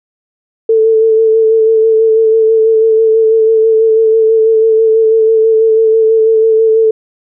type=tone with vibrato; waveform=sine; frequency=443.9 Hz; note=A4; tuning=15 cents sharp; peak=-5 dBFS; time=0.69-6.91 s; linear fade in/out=5 ms; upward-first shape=sine; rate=6.1 Hz; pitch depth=22 cents each way; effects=none